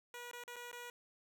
10% pulse tone with dropouts, 483.2 Hz, B4, 38 cents flat, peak -38 dBFS, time 0.14-0.9 s, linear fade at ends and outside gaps 1 ms, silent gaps 0.313-0.332 / 0.438-0.478 / 0.559-0.564 / 0.715-0.729 s, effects none

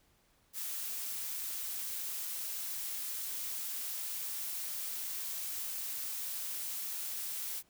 blue noise, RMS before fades -39 dBFS, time 0.53-7.63 s, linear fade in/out 50 ms, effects pink hiss -70 dBFS RMS until 7.69 s

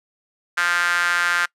sawtooth tone with high-pass filter, 174.61 Hz, F3, in tune, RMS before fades -20 dBFS, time 0.57-1.46 s, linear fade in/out 10 ms, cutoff 1500 Hz, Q 5.3, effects noise-tail reverb RT60 0.1 s tail -24 dB re dry + low-pass 10000 Hz 12 dB/octave

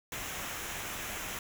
pink noise with comb filter, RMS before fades -39 dBFS, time 0.12-1.39 s, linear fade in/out 2 ms, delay 0.22 ms, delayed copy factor -0.55, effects none

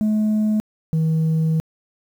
sine tone pair in turn, 214.2 / 159.87 Hz, A3 / D#3, -46 / +47 cents, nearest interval perfect fourth, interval 507 cents, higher first, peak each -13 dBFS, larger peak neither, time 0.01-0.6 / 0.93-1.6 s, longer second, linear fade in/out 0 ms, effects tanh soft clip ceiling -15 dBFS + 8-bit

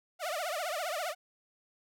sawtooth tone with vibrato, 659.3 Hz, E5, in tune, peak -29 dBFS, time 0.19-1.15 s, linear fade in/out 50 ms, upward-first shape triangle, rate 15 Hz, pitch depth 250 cents each way, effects none

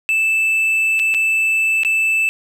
triangle tone with dropouts, 2637 Hz, E7, in tune, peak -12 dBFS, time 0.09-2.29 s, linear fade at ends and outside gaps 0 ms, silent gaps 0.993-0.997 / 1.141-1.146 / 1.834-1.849 s, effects none

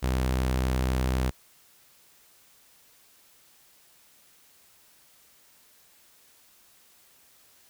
sawtooth tone, 64 Hz, C2, 38 cents flat, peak -20 dBFS, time 0.02-1.31 s, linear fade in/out 20 ms, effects white hiss -59 dBFS RMS until 7.69 s

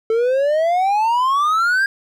triangle exponential sweep, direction up, 440 to 1627 Hz, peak -12 dBFS, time 0.1-1.86 s, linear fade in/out 2 ms, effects none

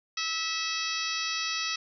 harmonic tone, 650 Hz, E5, 24 cents flat, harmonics 2 / 3 / 4 / 5 / 6 / 7 / 8 / 9, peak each -37 / -38 / -35 / -39 / -36 / -38 / -36 / -40 dBFS, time 0.17-1.76 s, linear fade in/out 5 ms, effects none

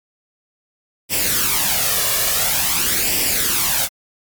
white noise with flanger, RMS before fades -18 dBFS, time 1.09-3.89 s, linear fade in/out 50 ms, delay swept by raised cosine 0.37 to 1.77 ms, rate 0.48 Hz, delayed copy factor +0.65, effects MP3 96 kbps

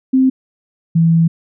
sine tone pair in turn, 261.6 / 165.18 Hz, C4 / E3, 0 / +4 cents, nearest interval minor sixth, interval 796 cents, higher first, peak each -8 dBFS, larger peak neither, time 0.13-0.3 / 0.95-1.28 s, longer second, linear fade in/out 10 ms, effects none

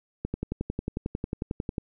click train, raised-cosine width 3 ms, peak -16 dBFS, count 18, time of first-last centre 0.25-1.782 s, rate 11.1 Hz, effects none

